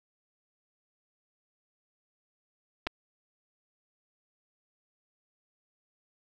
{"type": "clicks", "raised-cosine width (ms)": 0.3, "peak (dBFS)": -16, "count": 2, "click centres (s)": [2.868, 2.871], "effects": []}